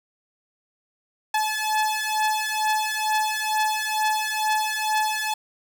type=beating tone pair; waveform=sawtooth; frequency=860 / 862.2 Hz; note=A5 / A5; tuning=-40 / -35 cents; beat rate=2.2 Hz; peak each=-21 dBFS; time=1.34-5.34 s; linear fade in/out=5 ms; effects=none

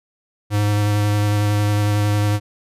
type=tone with vibrato; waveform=square; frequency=103.83 Hz; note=G#2; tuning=in tune; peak=-16 dBFS; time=0.5-2.4 s; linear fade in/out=50 ms; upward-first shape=square; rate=11 Hz; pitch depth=10 cents each way; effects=resampled to 32000 Hz

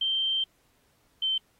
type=tone pair in turn; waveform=sine; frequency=3136 / 3098 Hz; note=G7 / G7; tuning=0 / -21 cents; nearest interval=unison; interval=21 cents; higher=first; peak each=-24 dBFS; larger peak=neither; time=0.01-0.44 / 1.22-1.38 s; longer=first; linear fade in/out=5 ms; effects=pink hiss -68 dBFS RMS until 1.59 s + AAC 48 kbps

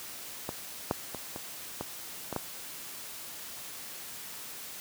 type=clicks; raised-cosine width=1 ms; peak=-19 / -12 / -23 / -23 / -19 / -20 / -16 dBFS; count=7; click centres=0.491 / 0.911 / 1.147 / 1.361 / 1.81 / 2.327 / 2.363 s; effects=white hiss -43 dBFS RMS until 4.8 s + high-pass 80 Hz 12 dB/octave

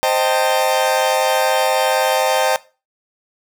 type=chord; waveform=40% pulse; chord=A half-diminished seventh; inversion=first; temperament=equal with one note detuned; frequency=523.3 / 622.3 / 784 / 895.9 Hz; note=C5 / Eb5 / G5 / A5; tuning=0 / 0 / 0 / +31 cents; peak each=-19 dBFS; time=0.03-2.56 s; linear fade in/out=0 ms; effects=noise-tail reverb RT60 0.3 s tail -18 dB re dry

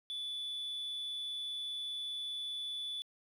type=tone; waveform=sine; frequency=3465 Hz; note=A7; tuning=27 cents flat; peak=-35 dBFS; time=0.1-3.02 s; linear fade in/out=0 ms; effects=tanh soft clip ceiling -36 dBFS + 11-bit

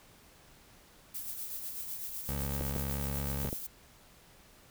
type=noise with tremolo; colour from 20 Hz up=violet; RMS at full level=-38 dBFS; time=1.14-3.67 s; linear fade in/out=10 ms; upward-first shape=triangle; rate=8 Hz; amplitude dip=50%
type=tone with vibrato; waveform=20% pulse; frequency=69.3 Hz; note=C#2; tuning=in tune; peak=-29 dBFS; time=2.29-3.5 s; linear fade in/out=0 ms; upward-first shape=triangle; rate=4.6 Hz; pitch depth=21 cents each way
type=clicks; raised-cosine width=2 ms; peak=-23 dBFS; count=4; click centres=2.611 / 2.762 / 3.451 / 3.529 s
effects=pink hiss -59 dBFS RMS until 4.7 s

